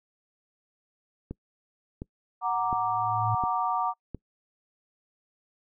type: click train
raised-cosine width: 3 ms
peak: -22 dBFS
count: 5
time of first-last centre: 1.31-4.147 s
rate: 1.41 Hz
type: chord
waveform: sine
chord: Gb augmented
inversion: none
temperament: equal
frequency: 740 / 932.3 / 1174.7 Hz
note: Gb5 / Bb5 / D6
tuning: 0 / 0 / 0 cents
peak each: -29 dBFS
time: 2.41-3.94 s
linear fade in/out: 50 ms
type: tone with exponential growth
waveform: sine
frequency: 110 Hz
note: A2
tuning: in tune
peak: -25 dBFS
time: 2.47-3.35 s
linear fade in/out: 5 ms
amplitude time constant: 190 ms
effects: noise-tail reverb RT60 0.1 s tail -25 dB re dry